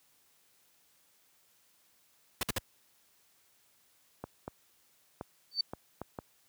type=noise bursts; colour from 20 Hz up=pink; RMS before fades=-31 dBFS; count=3; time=2.41-2.583 s; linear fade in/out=2 ms; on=21 ms; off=55 ms
type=clicks; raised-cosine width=1 ms; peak=-24 dBFS; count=6; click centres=4.24 / 4.479 / 5.211 / 5.735 / 6.016 / 6.188 s
type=tone with exponential growth; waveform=sine; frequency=4552 Hz; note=C#8; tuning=45 cents sharp; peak=-23 dBFS; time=5.51-5.61 s; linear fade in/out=5 ms; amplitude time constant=21 ms
effects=white hiss -68 dBFS RMS until 6.48 s + high-pass 60 Hz 12 dB/octave